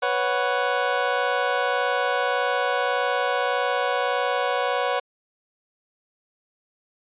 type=chord; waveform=25% pulse; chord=B suspended second; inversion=none; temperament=just; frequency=493.9 / 555.6 / 740.8 Hz; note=B4 / C#5 / F#5; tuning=0 / +4 / +2 cents; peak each=-22 dBFS; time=0.02-5 s; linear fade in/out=10 ms; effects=resampled to 8000 Hz